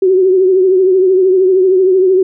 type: tone with vibrato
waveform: sine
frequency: 374.5 Hz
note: F#4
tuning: 21 cents sharp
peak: -6 dBFS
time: 0.02-2.23 s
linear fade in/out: 5 ms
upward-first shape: triangle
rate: 13 Hz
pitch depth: 70 cents each way
effects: none